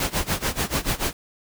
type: noise with tremolo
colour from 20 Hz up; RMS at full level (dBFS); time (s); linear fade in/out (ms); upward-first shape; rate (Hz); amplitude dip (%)
pink; -22; 0-1.13; 2; sine; 6.9; 90
effects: none